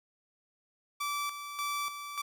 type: tone with tremolo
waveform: sawtooth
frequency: 1160 Hz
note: D6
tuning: 22 cents flat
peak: -28 dBFS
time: 1-2.22 s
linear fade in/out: 10 ms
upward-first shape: square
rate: 1.7 Hz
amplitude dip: 60%
effects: none